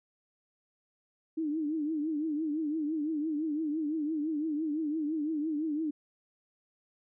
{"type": "tone with vibrato", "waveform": "sine", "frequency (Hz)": 307.1, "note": "D#4", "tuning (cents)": -23, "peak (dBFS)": -29, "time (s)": [1.37, 5.91], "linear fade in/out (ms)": 10, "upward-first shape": "triangle", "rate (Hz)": 5.9, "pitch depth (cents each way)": 120, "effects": []}